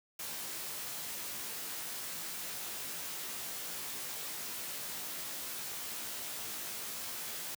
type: noise with comb filter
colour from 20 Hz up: white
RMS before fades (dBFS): -41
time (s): 0.19-7.55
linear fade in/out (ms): 5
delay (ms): 18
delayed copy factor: +0.8
effects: high-pass 100 Hz 12 dB/octave